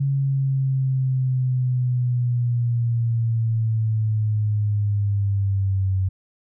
sine linear sweep, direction down, 138.59 to 94 Hz, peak -18 dBFS, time 0-6.09 s, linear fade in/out 10 ms, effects none

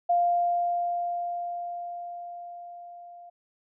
sine tone with level ramp, 698.5 Hz, F5, in tune, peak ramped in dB -19 to -44 dBFS, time 0.09-3.3 s, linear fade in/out 10 ms, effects none

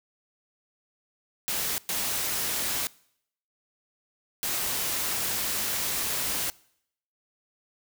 white noise bursts at uneven times, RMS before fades -29 dBFS, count 3, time 1.48-1.78 / 1.89-2.87 / 4.43-6.5 s, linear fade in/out 0 ms, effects noise-tail reverb RT60 0.7 s tail -23 dB re dry

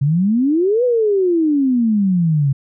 sine exponential two-way sweep, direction up then down, 133.6 to 506 to 133.6 Hz, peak -12 dBFS, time 0.01-2.53 s, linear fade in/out 10 ms, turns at 0.84 s, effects none

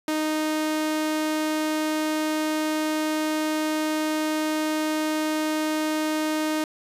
sawtooth tone, 309.6 Hz, D#4, 9 cents flat, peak -19 dBFS, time 0.08-6.64 s, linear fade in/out 2 ms, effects resampled to 32000 Hz

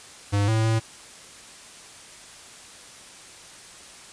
square tone with pitch steps, 101.4 / 111 / 112 Hz, G#2 / A2 / A2, -41 / +16 / +31 cents, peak -20 dBFS, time 0.32-0.8 s, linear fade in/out 20 ms, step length 160 ms, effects white hiss -45 dBFS RMS until 4.12 s + resampled to 22050 Hz

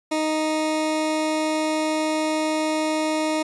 20% pulse tone, 311.1 Hz, D#4, in tune, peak -16 dBFS, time 0.11-3.43 s, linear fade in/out 10 ms, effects resampled to 24000 Hz

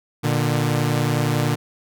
sawtooth tone pair together, 118.42 / 149.2 Hz, A#2 / D3, +28 / +28 cents, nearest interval major third, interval 400 cents, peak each -17 dBFS, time 0.23-1.56 s, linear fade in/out 20 ms, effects none

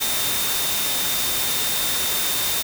sine tone in noise, 3643 Hz, A#7, 41 cents flat, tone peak -28 dBFS, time 0-2.63 s, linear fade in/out 20 ms, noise white, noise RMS -23 dBFS, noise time 0-2.63 s, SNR -8 dB, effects none

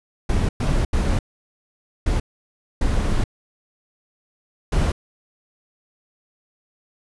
brown noise bursts at uneven times, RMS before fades -19 dBFS, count 6, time 0.29-0.49 / 0.6-0.85 / 0.93-1.19 / 2.06-2.2 / 2.81-3.24 / 4.72-4.92 s, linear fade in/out 5 ms, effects resampled to 24000 Hz

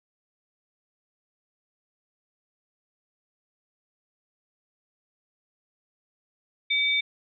sine tone pair together, 2283 / 3608 Hz, D7 / A7, -50 / +43 cents, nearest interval minor sixth, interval 793 cents, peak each -23 / -25 dBFS, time 6.7-7.01 s, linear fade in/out 10 ms, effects none

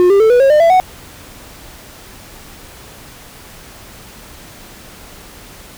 triangle tone with pitch steps, 358.4 / 397.7 / 441.2 / 489.6 / 543.2 / 602.8 / 668.8 / 742.1 Hz, F4 / G4 / A4 / B4 / C#5 / D5 / E5 / F#5, +45 / +25 / +5 / -15 / -35 / +45 / +25 / +5 cents, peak -4 dBFS, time 0-0.8 s, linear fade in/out 0 ms, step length 100 ms, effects pink hiss -37 dBFS RMS until 5.77 s

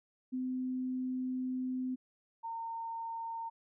sine tone pair in turn, 255.9 / 914 Hz, C4 / A#5, -38 / -34 cents, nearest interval octave + minor seventh, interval 2204 cents, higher second, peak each -33 / -37 dBFS, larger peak first, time 0.32-1.96 / 2.43-3.5 s, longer first, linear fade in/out 20 ms, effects none

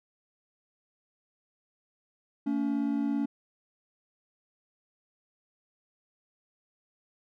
triangle tone pair together, 225 / 283.2 Hz, A3 / C#4, +39 / +37 cents, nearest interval major third, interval 398 cents, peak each -29 / -26 dBFS, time 2.46-3.26 s, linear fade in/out 10 ms, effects none

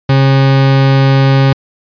40% pulse tone, 135.6 Hz, C#3, 38 cents flat, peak -5 dBFS, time 0.09-1.53 s, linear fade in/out 5 ms, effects resampled to 11025 Hz

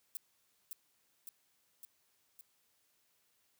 violet noise with echo, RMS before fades -41 dBFS, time 0.15-0.17 s, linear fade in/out 0 ms, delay 560 ms, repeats 4, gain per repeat -3 dB, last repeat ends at 2.41 s, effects white hiss -75 dBFS RMS until 3.59 s + high-pass 60 Hz 12 dB/octave

